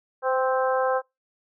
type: harmonic tone with a mistuned harmonic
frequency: 261.6 Hz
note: C4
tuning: in tune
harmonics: 2 / 3 / 4 / 5 / 6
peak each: -23 / -27 / -29 / -31 / -33 dBFS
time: 0.22-1.02 s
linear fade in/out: 50 ms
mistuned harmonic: 2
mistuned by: -17 cents
effects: noise-tail reverb RT60 0.2 s tail -23 dB re dry